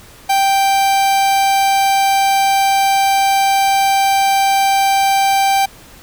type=tone; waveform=45% pulse; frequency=784 Hz; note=G5; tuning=in tune; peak=-11 dBFS; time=0.29-5.66 s; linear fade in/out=10 ms; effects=pink hiss -41 dBFS RMS until 6.02 s